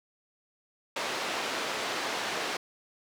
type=band-pass noise; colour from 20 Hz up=pink; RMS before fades=-33 dBFS; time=0.96-2.57 s; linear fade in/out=5 ms; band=440 to 5000 Hz; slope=12 dB/octave; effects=none